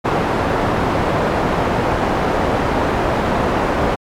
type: low-pass noise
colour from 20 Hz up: white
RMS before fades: -17 dBFS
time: 0.04-3.96 s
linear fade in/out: 20 ms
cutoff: 850 Hz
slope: 12 dB/octave
effects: MP3 96 kbps